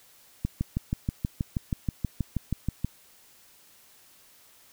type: click train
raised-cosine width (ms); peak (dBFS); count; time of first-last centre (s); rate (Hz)
5; -14; 16; 0.45-2.846; 6.26
effects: white hiss -57 dBFS RMS until 4.72 s